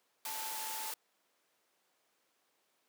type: tone in noise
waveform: sine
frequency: 880 Hz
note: A5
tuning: in tune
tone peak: -44 dBFS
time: 0.26-0.91 s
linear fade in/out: 2 ms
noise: white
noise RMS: -41 dBFS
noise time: 0.25-0.94 s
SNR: -6 dB
effects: pink hiss -75 dBFS RMS until 2.88 s + high-pass 400 Hz 12 dB/octave